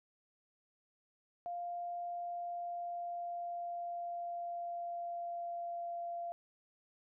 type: tone with pitch glide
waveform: sine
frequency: 698.5 to 689.3 Hz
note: F5 to F5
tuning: 0 to -23 cents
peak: -38 dBFS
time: 1.46-6.32 s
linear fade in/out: 0 ms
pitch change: -23 cents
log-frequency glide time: 1.96-5.96 s
effects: none